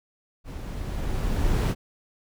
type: noise with level ramp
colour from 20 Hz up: brown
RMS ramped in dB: -36 to -20 dBFS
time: 0.44-1.75 s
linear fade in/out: 50 ms
effects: none